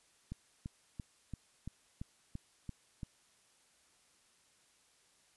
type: click train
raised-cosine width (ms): 5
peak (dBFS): -29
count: 9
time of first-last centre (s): 0.32-3.032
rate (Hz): 2.95
effects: white hiss -69 dBFS RMS until 5.36 s + resampled to 24000 Hz